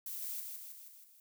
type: noise with echo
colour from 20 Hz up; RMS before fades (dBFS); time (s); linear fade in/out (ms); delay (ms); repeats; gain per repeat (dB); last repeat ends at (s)
violet; -42; 0.06-0.4; 2; 160; 5; -4; 1.2
effects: none